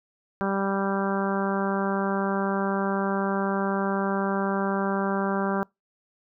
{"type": "harmonic tone", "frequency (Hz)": 196, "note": "G3", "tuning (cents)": 0, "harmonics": [1, 2, 3, 4, 5, 6, 7, 8], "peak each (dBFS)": [-27, -30, -32, -33, -34, -35, -35, -36], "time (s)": [0.41, 5.63], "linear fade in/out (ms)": 0, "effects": ["noise-tail reverb RT60 0.2 s tail -26 dB re dry"]}